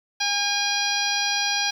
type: harmonic tone with a mistuned harmonic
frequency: 815 Hz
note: G#5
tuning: 33 cents flat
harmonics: 1 / 2 / 3 / 4 / 5 / 6 / 7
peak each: -29 / -29 / -29 / -29 / -29 / -29 / -29 dBFS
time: 0.2-1.71 s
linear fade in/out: 10 ms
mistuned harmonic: 2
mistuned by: -15 cents
effects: 8-bit